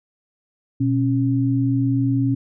sine tone pair together, 121.92 / 273.7 Hz, B2 / C#4, -22 / -22 cents, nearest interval octave + major second, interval 1400 cents, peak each -19 dBFS, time 0.8-2.35 s, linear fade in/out 10 ms, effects none

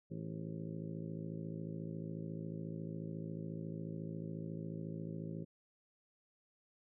harmonic tone with a mistuned harmonic, 54.1 Hz, A1, 29 cents flat, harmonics 2 / 3 / 4 / 5 / 6 / 7 / 8 / 9 / 10, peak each -50 / -43 / -49 / -52 / -51 / -52 / -63 / -60 / -56 dBFS, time 0.1-5.45 s, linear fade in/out 20 ms, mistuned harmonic 7, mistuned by +74 cents, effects none

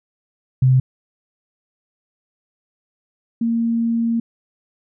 sine tone pair in turn, 129.6 / 230.9 Hz, C3 / A#3, -16 / -16 cents, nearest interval minor seventh, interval 1000 cents, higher second, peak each -10 / -16 dBFS, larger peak first, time 0.62-0.8 / 3.41-4.2 s, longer second, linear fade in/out 5 ms, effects none

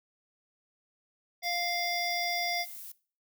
harmonic tone, 698.5 Hz, F5, in tune, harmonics 1 / 3 / 5 / 7 / 8, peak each -33 / -33 / -40 / -37 / -39 dBFS, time 1.42-2.66 s, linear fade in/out 50 ms
violet noise, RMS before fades -44 dBFS, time 1.43-2.92 s, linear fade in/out 5 ms
effects noise-tail reverb RT60 0.4 s tail -20 dB re dry

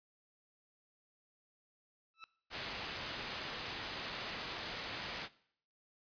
20% pulse tone with exponential growth, 1313 Hz, E6, 7 cents flat, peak -39 dBFS, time 2.14-2.24 s, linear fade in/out 0 ms, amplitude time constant 21 ms
white low-pass noise, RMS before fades -43 dBFS, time 2.5-5.29 s, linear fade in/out 50 ms, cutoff 4300 Hz, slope 12 dB/octave
effects noise-tail reverb RT60 0.6 s tail -19 dB re dry + resampled to 11025 Hz

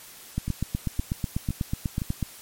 two click trains, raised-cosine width 5 ms, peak -13 / -16 dBFS, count 16 / 4, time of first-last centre 0.38-2.227 / 0.48-2.018 s, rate 8.12 / 1.95 Hz, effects white hiss -46 dBFS RMS until 2.41 s + MP3 64 kbps

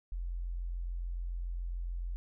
sine tone, 43.51 Hz, F1, 6 cents flat, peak -34 dBFS, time 0.12-2.16 s, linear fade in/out 0 ms, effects none

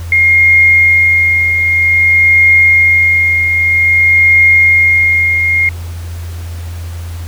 sine tone with tremolo, 2134 Hz, C7, 34 cents sharp, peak -3 dBFS, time 0.12-5.69 s, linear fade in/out 2 ms, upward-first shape triangle, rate 0.52 Hz, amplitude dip 50%, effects added 85 Hz sine -20 dBFS peak until 7.27 s + pink hiss -35 dBFS RMS until 7.27 s

